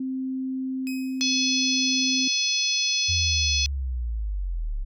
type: tone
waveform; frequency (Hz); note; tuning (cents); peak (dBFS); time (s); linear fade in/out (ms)
sine; 261.6; C4; 0; -26; 0-2.28; 5
type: tone with exponential decay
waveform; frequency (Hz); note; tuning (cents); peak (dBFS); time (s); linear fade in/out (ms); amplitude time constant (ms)
sawtooth; 2531; D#7; +29; -30; 0.87-1.56; 0; 150
type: harmonic tone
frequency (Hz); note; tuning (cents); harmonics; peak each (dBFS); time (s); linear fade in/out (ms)
853; G#5; +46; 3 / 4 / 5 / 6 / 7; -28 / -28 / -28 / -28 / -28; 1.21-3.66; 0
type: linear sweep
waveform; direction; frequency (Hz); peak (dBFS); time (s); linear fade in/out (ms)
sine; down; 89.9 to 32.7; -25; 3.08-4.85; 20
effects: none